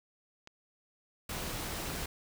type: click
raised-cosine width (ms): 0.2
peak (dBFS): -31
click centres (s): 0.474
type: noise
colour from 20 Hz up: pink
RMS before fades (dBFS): -38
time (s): 1.29-2.06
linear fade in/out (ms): 5
effects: none